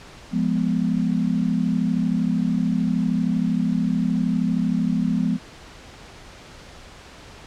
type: chord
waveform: sine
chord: F diminished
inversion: none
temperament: equal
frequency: 174.61 / 207.7 / 246.9 Hz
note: F3 / Ab3 / Cb4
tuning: 0 / 0 / 0 cents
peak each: -23 dBFS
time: 0.31-5.39 s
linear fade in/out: 50 ms
effects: pink hiss -43 dBFS RMS until 7.46 s + low-pass 6000 Hz 12 dB/octave